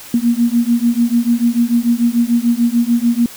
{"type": "beating tone pair", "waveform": "sine", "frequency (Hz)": [233.1, 239.9], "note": ["A#3", "A#3"], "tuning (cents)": [0, 50], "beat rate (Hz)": 6.8, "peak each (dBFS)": -14, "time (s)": [0.14, 3.26], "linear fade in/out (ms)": 2, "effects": ["white hiss -35 dBFS RMS until 3.36 s"]}